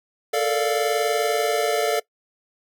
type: chord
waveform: square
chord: Bb major seventh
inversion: third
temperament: equal with one note detuned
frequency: 440 / 460.5 / 587.3 / 698.5 Hz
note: A4 / Bb4 / D5 / F5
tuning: 0 / -21 / 0 / 0 cents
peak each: -24 / -29 / -26 / -26 dBFS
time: 0.33-2 s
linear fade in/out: 10 ms
effects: noise-tail reverb RT60 0.1 s tail -21 dB re dry